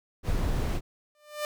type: noise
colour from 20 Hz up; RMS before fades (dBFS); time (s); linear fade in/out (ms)
brown; -27; 0.23-0.81; 50
type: tone with exponential growth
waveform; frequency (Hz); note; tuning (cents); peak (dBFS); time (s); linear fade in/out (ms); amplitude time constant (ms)
sawtooth; 597; D5; +28; -23; 1.15-1.45; 1; 64
effects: none